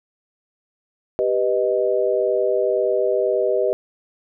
sine chord, G augmented, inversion none, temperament equal, 392 / 493.9 / 622.3 Hz, G4 / B4 / D#5, 0 / 0 / 0 cents, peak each -21 dBFS, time 1.19-3.73 s, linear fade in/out 0 ms, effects none

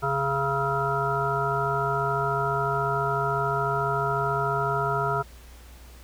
harmonic tone with a mistuned harmonic, 137.7 Hz, C#3, 11 cents flat, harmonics 1 / 3 / 5 / 7 / 9 / 10, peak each -30 / -30 / -30 / -30 / -30 / -30 dBFS, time 0.02-5.23 s, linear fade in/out 20 ms, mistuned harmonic 9, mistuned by +60 cents, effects added 60 Hz sine -45 dBFS peak until 6.03 s + pink hiss -52 dBFS RMS until 6.03 s

